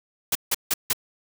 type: noise bursts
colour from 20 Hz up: white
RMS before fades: -22 dBFS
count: 4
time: 0.32-0.932 s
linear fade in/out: 5 ms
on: 33 ms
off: 160 ms
effects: none